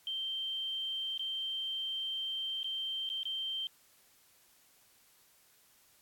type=tone with dropouts; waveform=sine; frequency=3136 Hz; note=G7; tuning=in tune; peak=-34 dBFS; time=0.07-3.67 s; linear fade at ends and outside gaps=1 ms; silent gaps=1.177-1.194 / 2.631-2.643 / 3.091-3.1 / 3.232-3.254 s; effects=white hiss -65 dBFS RMS until 6.01 s + AAC 64 kbps